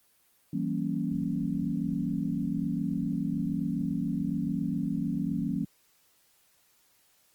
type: chord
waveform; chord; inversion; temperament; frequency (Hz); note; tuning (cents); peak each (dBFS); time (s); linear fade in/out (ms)
sine; E diminished seventh; none; equal with one note detuned; 164.81 / 191.96 / 233.1 / 277.2; E3 / G3 / Bb3 / Db4; 0 / -36 / 0 / 0; -33; 0.53-5.65; 5
effects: white hiss -66 dBFS RMS until 7.34 s + Opus 24 kbps